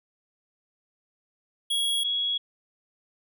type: tone pair in turn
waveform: square / sine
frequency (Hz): 3322 / 3335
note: G#7 / G#7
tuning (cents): 0 / +7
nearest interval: unison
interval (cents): 7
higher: second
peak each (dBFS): -24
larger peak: neither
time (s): 1.7-2.04 / 2.04-2.38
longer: neither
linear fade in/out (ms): 10
effects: none